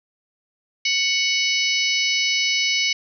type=harmonic tone with a mistuned harmonic; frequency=740 Hz; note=F#5; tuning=in tune; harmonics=3 / 4 / 5 / 6 / 7 / 8; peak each=-22 / -24 / -29 / -27 / -26 / -29 dBFS; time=0.85-2.93 s; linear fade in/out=5 ms; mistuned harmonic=5; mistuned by=+76 cents; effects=none